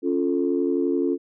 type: chord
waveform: sine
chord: Db augmented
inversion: none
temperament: equal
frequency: 277.2 / 349.2 / 440 Hz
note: Db4 / F4 / A4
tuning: 0 / 0 / 0 cents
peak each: -23 / -23 / -26 dBFS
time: 0.02-1.18 s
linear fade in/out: 50 ms
effects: tanh soft clip ceiling -10 dBFS